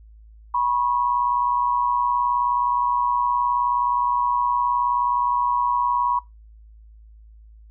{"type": "tone pair together", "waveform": "sine", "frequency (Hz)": [973, 1092.2], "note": ["B5", "C#6"], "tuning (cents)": [-26, -26], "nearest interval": "major second", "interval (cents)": 200, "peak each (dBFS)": [-20, -24], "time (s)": [0.54, 6.19], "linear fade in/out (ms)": 5, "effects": ["noise-tail reverb RT60 0.2 s tail -22 dB re dry", "added 54 Hz sine -44 dBFS peak until 7.7 s"]}